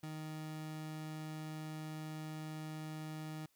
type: tone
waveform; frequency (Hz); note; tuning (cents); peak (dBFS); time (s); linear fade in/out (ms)
30% pulse; 155.56; D#3; 0; -40; 0.03-3.46; 5
effects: white hiss -75 dBFS RMS until 3.55 s